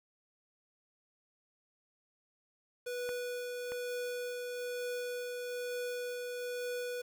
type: tone with tremolo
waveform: square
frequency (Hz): 491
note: B4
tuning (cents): -10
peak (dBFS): -36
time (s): 2.86-7.02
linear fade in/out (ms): 10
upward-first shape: triangle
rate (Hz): 1.1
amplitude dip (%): 30
type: clicks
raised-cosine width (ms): 0.5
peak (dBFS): -29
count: 2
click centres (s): 3.091 / 3.72
effects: 10-bit